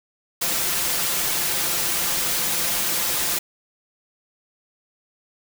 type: noise with comb filter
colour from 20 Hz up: white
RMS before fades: -23 dBFS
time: 0.41-3.39 s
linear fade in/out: 10 ms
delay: 5.8 ms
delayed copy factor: +0.5
effects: none

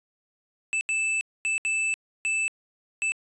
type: tone bursts at uneven times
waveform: square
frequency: 2635 Hz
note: E7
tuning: 1 cent flat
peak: -24 dBFS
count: 6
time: 0.73-0.81 / 0.89-1.21 / 1.45-1.58 / 1.65-1.94 / 2.25-2.48 / 3.02-3.12 s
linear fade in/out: 0 ms
effects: resampled to 22050 Hz

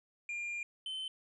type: tone pair in turn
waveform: triangle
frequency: 2400 / 3069 Hz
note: D7 / G7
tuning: +37 / -37 cents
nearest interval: major third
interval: 426 cents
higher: second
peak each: -35 / -36 dBFS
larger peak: first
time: 0.29-0.63 / 0.86-1.08 s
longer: first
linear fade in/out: 2 ms
effects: resampled to 24000 Hz

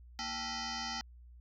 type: tone with frequency modulation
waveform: sine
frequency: 1975.5 Hz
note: B6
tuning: in tune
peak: -36 dBFS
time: 0.19-1.01 s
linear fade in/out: 0 ms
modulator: 552 Hz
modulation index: 6.6
effects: added 60 Hz sine -52 dBFS peak until 1.4 s

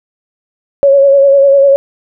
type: tone with vibrato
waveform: sine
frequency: 554.4 Hz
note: C#5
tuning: in tune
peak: -3 dBFS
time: 0.83-1.76 s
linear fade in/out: 0 ms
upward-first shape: sine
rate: 10 Hz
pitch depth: 33 cents each way
effects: none

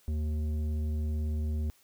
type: tone with tanh clipping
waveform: triangle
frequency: 76.5 Hz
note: D#2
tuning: 29 cents flat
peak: -30 dBFS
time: 0.08-1.7 s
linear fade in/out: 0 ms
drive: 14 dB
effects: white hiss -64 dBFS RMS until 1.83 s

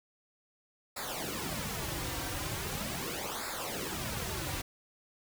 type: noise with flanger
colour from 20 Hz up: pink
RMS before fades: -37 dBFS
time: 0.96-4.62 s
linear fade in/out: 10 ms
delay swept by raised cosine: 0.33 to 4.83 ms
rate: 0.4 Hz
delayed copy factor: -0.8
effects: none

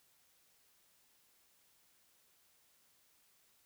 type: silence
effects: white hiss -71 dBFS RMS until 3.65 s

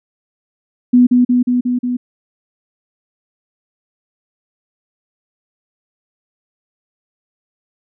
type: tone with echo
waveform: sine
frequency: 246.9 Hz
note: B3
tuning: in tune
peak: -5 dBFS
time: 0.93-1.07 s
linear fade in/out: 10 ms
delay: 180 ms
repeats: 5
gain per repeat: -2 dB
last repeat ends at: 1.97 s
effects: none

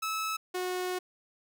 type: tone pair in turn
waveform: sawtooth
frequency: 1300 / 364.8 Hz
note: E6 / F#4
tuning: -24 / -24 cents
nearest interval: octave + minor seventh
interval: 2200 cents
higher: first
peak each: -27 dBFS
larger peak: neither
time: 0.02-0.37 / 0.54-0.99 s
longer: second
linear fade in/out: 10 ms
effects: none

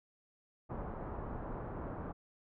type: low-pass noise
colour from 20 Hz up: pink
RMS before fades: -42 dBFS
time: 0.69-2.13 s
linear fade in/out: 20 ms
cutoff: 1200 Hz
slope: 24 dB/octave
effects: none

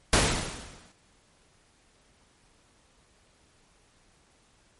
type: noise with exponential decay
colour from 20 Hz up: pink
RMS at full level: -18 dBFS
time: 0.13-0.92 s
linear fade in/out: 2 ms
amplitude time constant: 170 ms
effects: pink hiss -63 dBFS RMS until 4.79 s + MP3 48 kbps

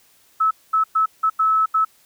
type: tone bursts at uneven times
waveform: sine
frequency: 1300 Hz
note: E6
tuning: 24 cents flat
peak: -14 dBFS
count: 6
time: 0.4-0.51 / 0.73-0.84 / 0.95-1.06 / 1.23-1.3 / 1.39-1.66 / 1.74-1.85 s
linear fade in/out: 10 ms
effects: white hiss -56 dBFS RMS until 2.05 s

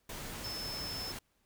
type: tone in noise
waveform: sine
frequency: 5260 Hz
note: E8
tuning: 5 cents flat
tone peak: -39 dBFS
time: 0.44-1.12 s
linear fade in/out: 5 ms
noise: pink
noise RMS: -43 dBFS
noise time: 0.09-1.19 s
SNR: +1 dB
effects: pink hiss -75 dBFS RMS until 1.45 s

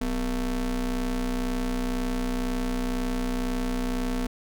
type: ring-modulated tone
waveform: square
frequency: 110 Hz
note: A2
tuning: in tune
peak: -23 dBFS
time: 0.01-4.27 s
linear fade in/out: 5 ms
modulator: 141 Hz
effects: none

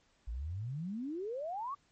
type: exponential sweep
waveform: sine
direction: up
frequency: 51.91 to 1174.7 Hz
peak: -36 dBFS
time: 0.27-1.75 s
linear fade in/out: 10 ms
effects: pink hiss -71 dBFS RMS until 1.91 s + MP3 32 kbps

